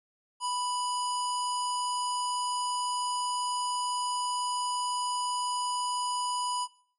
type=harmonic tone; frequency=987.8 Hz; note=B5; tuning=in tune; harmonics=1 / 3 / 5 / 7 / 9 / 10; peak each=-30 / -39 / -39 / -41 / -43 / -41 dBFS; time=0.4-6.68 s; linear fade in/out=50 ms; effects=noise-tail reverb RT60 0.5 s tail -18 dB re dry